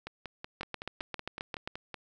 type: two click trains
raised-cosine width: 0.3 ms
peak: -19 / -23 dBFS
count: 9 / 11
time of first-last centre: 0.61-1.675 / 0.07-1.943 s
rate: 7.51 / 5.34 Hz
effects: none